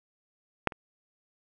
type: clicks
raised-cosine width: 0.5 ms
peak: -7 / -27 dBFS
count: 2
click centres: 0.673 / 0.722 s
effects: none